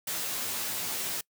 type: noise with comb filter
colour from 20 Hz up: white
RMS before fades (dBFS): -33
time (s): 0.07-1.21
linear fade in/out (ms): 5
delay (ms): 14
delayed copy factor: -1
effects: noise-tail reverb RT60 0.1 s tail -24 dB re dry + high-pass 100 Hz 12 dB/octave